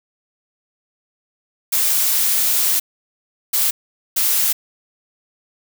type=noise bursts at uneven times; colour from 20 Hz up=blue; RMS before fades=-17 dBFS; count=3; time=1.72-2.8 / 3.53-3.71 / 4.16-4.53 s; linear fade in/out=10 ms; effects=none